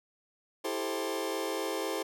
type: chord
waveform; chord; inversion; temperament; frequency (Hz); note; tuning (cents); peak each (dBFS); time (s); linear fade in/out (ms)
sawtooth; A minor seventh; second; just; 330 / 396 / 440 / 528; E4 / G4 / A4 / C5; +2 / +18 / 0 / +16; -33; 0.64-2.03; 10
effects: none